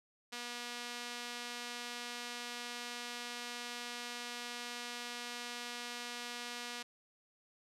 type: tone with band-pass filter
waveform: sawtooth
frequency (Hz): 241.1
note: B3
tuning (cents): -41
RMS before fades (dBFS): -44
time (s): 0.32-6.83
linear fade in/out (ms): 10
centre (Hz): 4000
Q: 0.71
effects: resampled to 32000 Hz